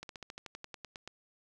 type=slowing click train; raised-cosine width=0.2 ms; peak=-26 dBFS; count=13; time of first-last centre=0.03-1.076 s; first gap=62 ms; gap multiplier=1.06; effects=none